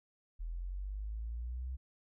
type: linear sweep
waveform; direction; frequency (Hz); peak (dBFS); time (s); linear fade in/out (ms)
sine; up; 40 to 65.3; -37; 0.39-1.77; 20
effects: none